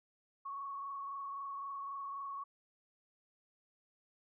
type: tone with frequency modulation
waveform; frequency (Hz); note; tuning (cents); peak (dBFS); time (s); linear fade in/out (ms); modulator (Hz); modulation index
sine; 1108.7; C#6; 0; -40; 0.45-2.44; 10; 23.8; 0.92
effects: none